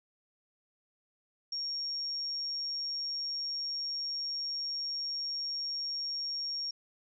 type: tone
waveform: sine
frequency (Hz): 5550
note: F8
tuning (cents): -12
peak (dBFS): -33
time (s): 1.52-6.71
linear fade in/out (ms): 5
effects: none